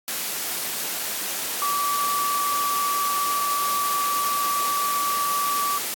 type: tone in noise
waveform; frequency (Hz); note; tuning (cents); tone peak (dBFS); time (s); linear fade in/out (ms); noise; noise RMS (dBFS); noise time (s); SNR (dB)
sine; 1153; D6; -32; -22; 1.62-5.78; 0; white; -28; 0.08-5.94; +3
effects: high-pass 200 Hz 12 dB/octave + AAC 64 kbps